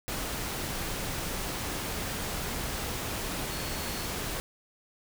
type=tone in noise; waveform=sine; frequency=4362 Hz; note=C#8; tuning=29 cents flat; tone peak=-45 dBFS; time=3.5-4.07 s; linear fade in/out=0 ms; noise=pink; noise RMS=-34 dBFS; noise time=0.08-4.4 s; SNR=-14 dB; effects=none